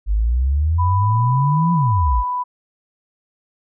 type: exponential two-way sweep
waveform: sine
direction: up then down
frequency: 49 to 174.8 to 49 Hz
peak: -14 dBFS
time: 0.06-2.24 s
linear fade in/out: 50 ms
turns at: 1.73 s
type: tone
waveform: sine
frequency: 992 Hz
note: B5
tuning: 7 cents sharp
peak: -19 dBFS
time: 0.78-2.44 s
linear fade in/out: 20 ms
effects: none

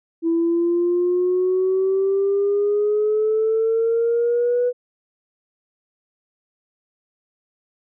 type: exponential sweep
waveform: sine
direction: up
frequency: 329.6 to 493.9 Hz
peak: -15 dBFS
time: 0.22-4.73 s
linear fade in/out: 50 ms
effects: tanh soft clip ceiling -12 dBFS

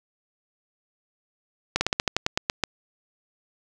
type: slowing click train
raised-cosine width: 0.2 ms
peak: -4 dBFS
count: 11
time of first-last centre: 1.76-2.637 s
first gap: 50 ms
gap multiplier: 1.12
effects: none

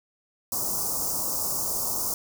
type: band-stop noise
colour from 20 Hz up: white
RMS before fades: -28 dBFS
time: 0.52-2.14 s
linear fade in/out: 2 ms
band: 1200 to 5100 Hz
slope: 48 dB/octave
effects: none

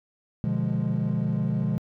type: chord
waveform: triangle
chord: B diminished seventh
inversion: none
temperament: equal with one note detuned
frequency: 123.47 / 148.88 / 174.61 / 207.7 Hz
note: B2 / D3 / F3 / Ab3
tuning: 0 / +24 / 0 / 0 cents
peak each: -26 dBFS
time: 0.44-1.78 s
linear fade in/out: 0 ms
effects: tanh soft clip ceiling -16 dBFS

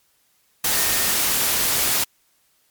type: tone in noise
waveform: sine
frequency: 1833 Hz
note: A#6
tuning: 30 cents flat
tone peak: -31 dBFS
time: 0.73-1.12 s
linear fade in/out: 5 ms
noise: white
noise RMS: -20 dBFS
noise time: 0.64-2.04 s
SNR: -14 dB
effects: white hiss -63 dBFS RMS until 2.7 s + MP3 96 kbps

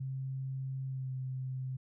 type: tone with pitch glide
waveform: sine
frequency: 133 to 130.19 Hz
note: C3 to C3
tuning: +29 to -8 cents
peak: -35 dBFS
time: 0-1.77 s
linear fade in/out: 10 ms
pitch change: -37 cents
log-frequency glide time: 0.86-1.12 s
effects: none

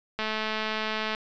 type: click train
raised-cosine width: 0.3 ms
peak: -14 dBFS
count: 209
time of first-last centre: 0.19-1.149 s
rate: 217 Hz
effects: resampled to 16000 Hz

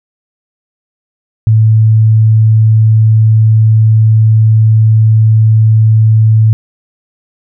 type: tone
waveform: sine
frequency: 110 Hz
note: A2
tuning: in tune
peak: -3 dBFS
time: 1.47-6.53 s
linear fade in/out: 0 ms
effects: none

